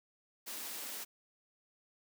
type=high-pass noise; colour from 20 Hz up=white; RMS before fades=-43 dBFS; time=0.46-1.05 s; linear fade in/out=20 ms; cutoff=200 Hz; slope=24 dB/octave; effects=none